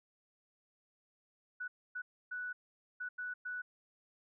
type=tone bursts at uneven times; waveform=sine; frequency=1480 Hz; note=F#6; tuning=in tune; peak=-38 dBFS; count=6; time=1.6-1.68 / 1.95-2.02 / 2.31-2.53 / 3-3.09 / 3.18-3.34 / 3.45-3.62 s; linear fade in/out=10 ms; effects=none